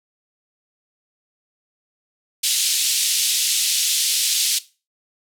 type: band-pass noise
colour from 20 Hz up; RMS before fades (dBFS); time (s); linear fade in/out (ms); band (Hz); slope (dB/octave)
pink; -20; 2.43-4.59; 10; 3200 to 12000; 24
effects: noise-tail reverb RT60 0.3 s tail -17 dB re dry